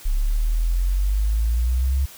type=exponential sweep; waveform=sine; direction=up; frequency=33.61 to 69.3 Hz; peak=-17 dBFS; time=0.05-2.06 s; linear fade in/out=10 ms; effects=white hiss -43 dBFS RMS until 2.17 s